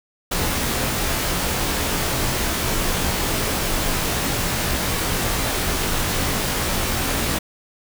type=noise with comb filter; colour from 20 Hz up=pink; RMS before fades=-22 dBFS; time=0.31-7.39 s; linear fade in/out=10 ms; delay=20 ms; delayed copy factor=-0.7; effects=none